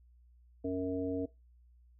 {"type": "harmonic tone", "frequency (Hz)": 92.5, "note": "F#2", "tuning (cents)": 0, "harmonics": [1, 3, 5, 7], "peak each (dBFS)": [-44, -34, -36, -43], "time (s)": [0.64, 1.26], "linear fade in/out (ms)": 10, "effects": ["noise-tail reverb RT60 0.2 s tail -18 dB re dry", "added 60 Hz sine -59 dBFS peak until 1.99 s"]}